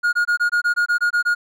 triangle tone bursts, 1432 Hz, F6, 43 cents sharp, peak -13 dBFS, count 11, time 0.03-1.35 s, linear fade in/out 20 ms, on 100 ms, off 22 ms, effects none

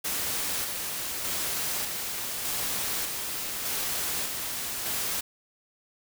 white noise with tremolo, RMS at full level -30 dBFS, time 0.04-5.21 s, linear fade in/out 10 ms, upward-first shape square, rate 0.83 Hz, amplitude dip 30%, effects none

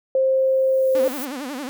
sine tone with pitch glide, 528 to 525 Hz, C5 to C5, +16 to +6 cents, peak -15 dBFS, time 0.15-1.08 s, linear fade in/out 2 ms, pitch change -10 cents, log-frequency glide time 0.78-0.93 s
violet noise with exponential growth, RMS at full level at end -30 dBFS, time 0.23-1.25 s, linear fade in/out 2 ms, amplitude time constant 220 ms
sawtooth tone with vibrato, 271.4 Hz, C#4, 36 cents flat, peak -24 dBFS, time 0.95-1.69 s, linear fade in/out 0 ms, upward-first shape sine, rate 11 Hz, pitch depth 180 cents each way
effects none

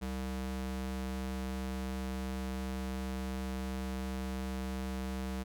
square ring-modulated tone, 130 Hz, C3, 11 cents flat, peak -33 dBFS, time 0.01-5.44 s, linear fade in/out 20 ms, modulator 63.8 Hz, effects none

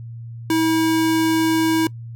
square tone, 322.1 Hz, E4, 40 cents flat, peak -16 dBFS, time 0.5-1.87 s, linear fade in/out 2 ms, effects noise-tail reverb RT60 0.1 s tail -22 dB re dry + added 116 Hz sine -31 dBFS peak until 2.15 s

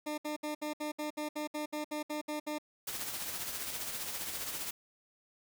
20% pulse tone bursts, 301 Hz, D4, 43 cents sharp, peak -30 dBFS, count 14, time 0.06-2.585 s, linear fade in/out 10 ms, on 120 ms, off 65 ms
white noise with tremolo, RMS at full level -37 dBFS, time 2.87-4.71 s, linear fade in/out 5 ms, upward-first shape triangle, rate 15 Hz, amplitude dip 50%
effects none

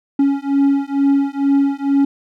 triangle beating tone pair, 277.2 / 279.4 Hz, C#4 / C#4, 0 / +14 cents, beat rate 2.2 Hz, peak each -14 dBFS, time 0.19-2.05 s, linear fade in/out 5 ms, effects none

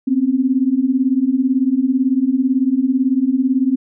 sine beating tone pair, 250.3 / 268.3 Hz, B3 / C4, +23 / +44 cents, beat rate 18 Hz, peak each -17 / -15 dBFS, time 0.07-3.76 s, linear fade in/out 10 ms, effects none

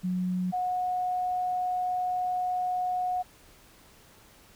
sine tone pair in turn, 182.2 / 728.8 Hz, F#3 / F#5, -26 / -26 cents, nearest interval 2 octaves, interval 2400 cents, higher second, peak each -26 dBFS, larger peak neither, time 0.03-0.52 / 0.52-3.23 s, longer second, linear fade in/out 20 ms, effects pink hiss -56 dBFS RMS until 4.55 s

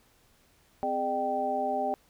sine tone cluster, 257.6 / 415.7 / 605 / 778 Hz, C4 / G#4 / D#5 / G5, -27 / +2 / -49 / -13 cents, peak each -36 / -36 / -32 / -29 dBFS, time 0.83-1.94 s, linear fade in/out 0 ms, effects pink hiss -64 dBFS RMS until 2.09 s

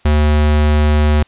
square tone, 75 Hz, D2, 37 cents sharp, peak -10 dBFS, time 0.05-1.23 s, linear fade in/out 5 ms, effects white hiss -52 dBFS RMS until 1.27 s + resampled to 8000 Hz

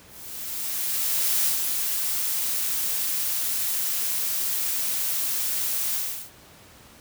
blue noise with ADSR envelope, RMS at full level -22 dBFS, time 0.06-6.31 s, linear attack 1400 ms, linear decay 110 ms, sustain -4 dB, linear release 360 ms, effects pink hiss -50 dBFS RMS until 7 s + high-pass 60 Hz 12 dB/octave

